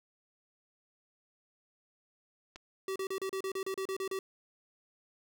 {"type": "clicks", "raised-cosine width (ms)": 0.2, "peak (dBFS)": [-29, -36], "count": 2, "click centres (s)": [2.559, 2.562]}
{"type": "tone bursts", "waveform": "square", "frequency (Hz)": 383.8, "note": "G4", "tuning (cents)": -37, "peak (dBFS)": -34, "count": 12, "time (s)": [2.88, 4.19], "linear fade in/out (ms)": 2, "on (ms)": 78, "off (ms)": 34}
{"effects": []}